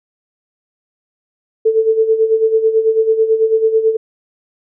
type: tone with tremolo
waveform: sine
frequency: 443.4 Hz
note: A4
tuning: 13 cents sharp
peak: -7 dBFS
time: 1.65-3.97 s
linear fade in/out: 10 ms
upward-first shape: sine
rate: 9.1 Hz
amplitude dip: 70%
effects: none